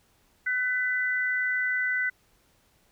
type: tone pair together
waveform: sine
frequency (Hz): 1505 / 1993.7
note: F#6 / B6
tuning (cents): +29 / +16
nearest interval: perfect fourth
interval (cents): 487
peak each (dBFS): -27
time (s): 0.46-2.1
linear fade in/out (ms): 10
effects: pink hiss -65 dBFS RMS until 2.91 s